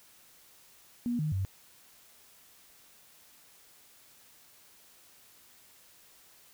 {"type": "tone with pitch steps", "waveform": "sine", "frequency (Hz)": [240.3, 153.2, 95.9], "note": ["B3", "D#3", "G2"], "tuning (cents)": [-47, -27, -37], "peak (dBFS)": -28, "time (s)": [1.06, 1.45], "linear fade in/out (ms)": 0, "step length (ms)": 130, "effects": ["white hiss -59 dBFS RMS until 6.53 s"]}